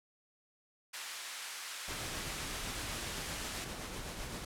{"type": "high-pass noise", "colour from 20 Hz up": "pink", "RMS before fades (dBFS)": -43, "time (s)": [0.93, 3.65], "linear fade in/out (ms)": 10, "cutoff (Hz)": 1400, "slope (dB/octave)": 12}
{"type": "noise with tremolo", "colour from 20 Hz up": "pink", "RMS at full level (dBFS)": -41, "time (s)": [1.88, 4.45], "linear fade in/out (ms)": 5, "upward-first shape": "triangle", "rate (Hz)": 7.8, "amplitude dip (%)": 35}
{"effects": ["low-pass 11000 Hz 12 dB/octave"]}